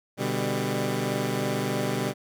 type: tone cluster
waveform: 15% pulse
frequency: 125.3 / 148.5 / 199 Hz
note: B2 / D3 / G3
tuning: +25 / +20 / +26 cents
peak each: -23 / -25 / -23 dBFS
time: 0.17-2.14 s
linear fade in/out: 50 ms
effects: none